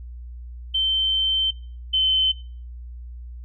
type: tone pair in turn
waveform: sine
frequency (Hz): 3099 / 3067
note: G7 / G7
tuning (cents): -21 / -38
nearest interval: unison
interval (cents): 17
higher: first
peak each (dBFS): -18 / -17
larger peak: second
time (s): 0.74-1.51 / 1.93-2.32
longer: first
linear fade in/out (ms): 10
effects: noise-tail reverb RT60 0.4 s tail -19 dB re dry + added 60 Hz sine -34 dBFS peak until 3.44 s